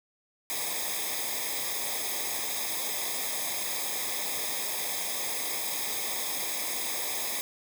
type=noise with comb filter; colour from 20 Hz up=white; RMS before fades=-32 dBFS; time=0.5-7.41 s; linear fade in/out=0 ms; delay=0.69 ms; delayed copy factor=-0.9; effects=none